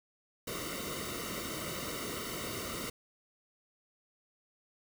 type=noise with comb filter; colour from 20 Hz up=pink; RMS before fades=-39 dBFS; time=0.47-2.9 s; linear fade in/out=5 ms; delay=1.2 ms; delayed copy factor=-0.9; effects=none